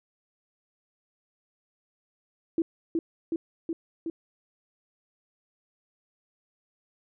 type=tone with echo; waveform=sine; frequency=329.7 Hz; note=E4; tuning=in tune; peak=-21 dBFS; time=2.58-2.62 s; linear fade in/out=2 ms; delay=370 ms; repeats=4; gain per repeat=-2 dB; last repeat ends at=4.1 s; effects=none